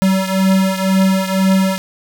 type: beating tone pair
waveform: square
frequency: 190.1 / 192.1 Hz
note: F#3 / G3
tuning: +47 / -35 cents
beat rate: 2 Hz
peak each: -14 / -18 dBFS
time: 0.02-1.78 s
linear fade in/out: 0 ms
effects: 7-bit